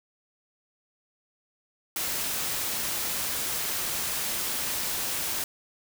white noise, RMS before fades -30 dBFS, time 1.96-5.44 s, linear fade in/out 2 ms, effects none

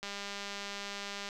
click train, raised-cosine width 0.2 ms, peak -23 dBFS, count 254, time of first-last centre 0.03-1.289 s, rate 201 Hz, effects none

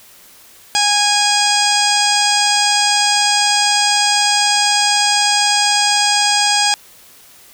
harmonic tone, 824 Hz, G#5, 14 cents flat, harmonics 1 / 2 / 3 / 4 / 5 / 6 / 7 / 8 / 9 / 10, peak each -17 / -22 / -22 / -20 / -29 / -17 / -28 / -22 / -25 / -24 dBFS, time 0.75-6.74 s, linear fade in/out 0 ms, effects white hiss -44 dBFS RMS until 7.53 s

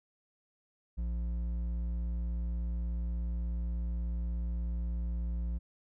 triangle tone with hard clipping, 58.27 Hz, A#1, in tune, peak -33 dBFS, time 0.97-5.59 s, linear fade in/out 20 ms, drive 10 dB, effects none

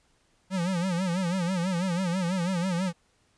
square tone with vibrato, 180.1 Hz, F#3, 46 cents flat, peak -26 dBFS, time 0.5-2.93 s, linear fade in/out 50 ms, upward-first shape sine, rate 6.1 Hz, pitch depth 120 cents each way, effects pink hiss -67 dBFS RMS until 3.37 s + resampled to 22050 Hz

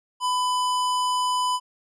square tone, 1000 Hz, B5, 21 cents sharp, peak -22 dBFS, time 0.2-1.6 s, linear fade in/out 50 ms, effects resampled to 24000 Hz

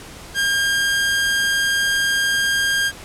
sawtooth tone, 1609 Hz, G6, 45 cents sharp, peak -13 dBFS, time 0.34-2.92 s, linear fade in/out 50 ms, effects pink hiss -38 dBFS RMS until 3.04 s + low-pass 11000 Hz 12 dB/octave

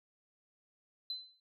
sine tone with exponential decay, 4045 Hz, B7, 41 cents sharp, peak -33 dBFS, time 1.1-1.4 s, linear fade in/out 2 ms, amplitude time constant 64 ms, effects noise-tail reverb RT60 0.1 s tail -22 dB re dry + tanh soft clip ceiling -29 dBFS

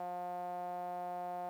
sawtooth tone with band-pass filter, 177.9 Hz, F3, 32 cents sharp, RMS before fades -41 dBFS, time 0-1.49 s, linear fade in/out 0 ms, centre 730 Hz, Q 6.1, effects 11-bit

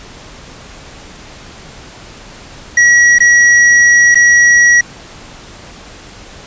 square tone with dropouts, 1920 Hz, B6, 49 cents flat, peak -5 dBFS, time 2.77-4.81 s, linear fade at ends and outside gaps 5 ms, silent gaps 3.185-3.203 / 4.146-4.154 s, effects pink hiss -34 dBFS RMS until 6.46 s + resampled to 16000 Hz

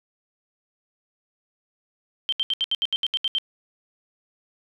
sine tone bursts, 3136 Hz, G7, in tune, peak -20 dBFS, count 11, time 2.29-3.384 s, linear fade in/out 0 ms, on 34 ms, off 72 ms, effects none

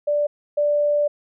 sine tone pair in turn, 587.3 / 587.3 Hz, D5 / D5, 0 / 0 cents, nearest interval unison, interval 0 cents, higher neither, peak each -17 / -16 dBFS, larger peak second, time 0.07-0.27 / 0.57-1.08 s, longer second, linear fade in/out 10 ms, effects none

